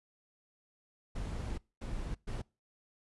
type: noise bursts at uneven times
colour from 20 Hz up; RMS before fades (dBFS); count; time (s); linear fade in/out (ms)
brown; -38; 3; 1.15-1.58 / 1.81-2.15 / 2.27-2.42; 10
effects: noise-tail reverb RT60 0.3 s tail -24 dB re dry + resampled to 24000 Hz